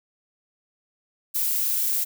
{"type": "noise", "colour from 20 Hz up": "violet", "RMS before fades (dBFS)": -24, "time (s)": [1.34, 2.05], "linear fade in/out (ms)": 20, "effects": []}